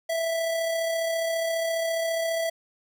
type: tone with amplitude modulation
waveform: square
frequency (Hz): 659.3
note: E5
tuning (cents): 0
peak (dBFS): -24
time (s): 0.09-2.5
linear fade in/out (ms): 10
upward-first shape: sine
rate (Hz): 34.7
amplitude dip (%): 30
effects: none